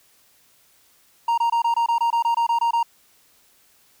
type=tone bursts; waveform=triangle; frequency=932.3 Hz; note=A#5; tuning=in tune; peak=-15 dBFS; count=13; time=1.28-2.83 s; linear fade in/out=5 ms; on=98 ms; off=23 ms; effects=white hiss -58 dBFS RMS until 4 s